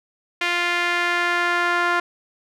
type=tone with band-pass filter sweep; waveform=sawtooth; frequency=349.2 Hz; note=F4; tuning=in tune; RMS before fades=-21 dBFS; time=0.41-2 s; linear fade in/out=5 ms; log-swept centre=2300 to 1400 Hz; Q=1.9; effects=none